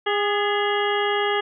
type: harmonic tone with a mistuned harmonic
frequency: 409.5 Hz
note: G#4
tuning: 24 cents flat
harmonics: 1 / 2 / 3 / 4 / 5 / 7 / 8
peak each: -23 / -26 / -28 / -29 / -30 / -31 / -32 dBFS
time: 0.06-1.41 s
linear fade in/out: 10 ms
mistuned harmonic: 4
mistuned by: +55 cents
effects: none